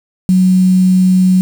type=tone with quantisation; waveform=sine; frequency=185 Hz; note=F#3; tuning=in tune; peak=-6 dBFS; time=0.29-1.41 s; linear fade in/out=0 ms; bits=5; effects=none